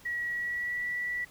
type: tone with pitch glide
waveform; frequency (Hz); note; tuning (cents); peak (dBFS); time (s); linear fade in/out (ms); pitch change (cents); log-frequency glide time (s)
sine; 1920 to 1953.6; B6 to B6; -49 to -19; -30; 0.05-1.25; 10; +30; 0.31-0.85
effects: pink hiss -55 dBFS RMS until 1.3 s